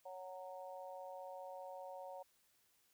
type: harmonic tone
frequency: 185 Hz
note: F#3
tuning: in tune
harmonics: 3 / 4 / 5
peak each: -50 / -52 / -54 dBFS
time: 0.05-2.23 s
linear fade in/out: 10 ms
effects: white hiss -75 dBFS RMS until 2.93 s